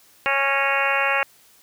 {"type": "harmonic tone with a mistuned harmonic", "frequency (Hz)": 275.9, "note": "C#4", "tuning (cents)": -8, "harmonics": [2, 3, 4, 5, 6, 7, 8, 9, 10], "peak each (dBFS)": [-27, -27, -27, -27, -27, -27, -27, -27, -27], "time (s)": [0.26, 1.23], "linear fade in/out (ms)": 0, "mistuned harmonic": 7, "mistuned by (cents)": -34, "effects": ["white hiss -54 dBFS RMS until 1.62 s", "high-pass 60 Hz 12 dB/octave"]}